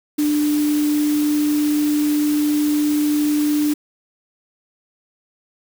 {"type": "tone in noise", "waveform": "sine", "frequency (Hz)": 297.2, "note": "D4", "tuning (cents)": 21, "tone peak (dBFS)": -15, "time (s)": [0.18, 3.74], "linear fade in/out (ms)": 10, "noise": "white", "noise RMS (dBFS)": -31, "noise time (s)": [0.18, 3.74], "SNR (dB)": 13, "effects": []}